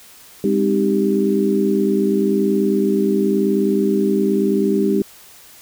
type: chord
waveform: sine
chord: Ab major seventh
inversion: none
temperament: equal with one note detuned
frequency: 202.8 / 261.6 / 311.1 / 392 Hz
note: Ab3 / C4 / Eb4 / G4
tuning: -41 / 0 / 0 / 0 cents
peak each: -18 / -24 / -21 / -18 dBFS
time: 0.44-5.02 s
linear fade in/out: 2 ms
effects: white hiss -44 dBFS RMS until 5.61 s